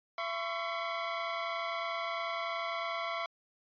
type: tone cluster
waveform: 25% pulse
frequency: 673 / 1025 / 1114 Hz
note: E5 / C6 / C#6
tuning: +36 / -36 / +8 cents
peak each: -33 / -38 / -34 dBFS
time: 0.18-3.26 s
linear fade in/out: 2 ms
effects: resampled to 11025 Hz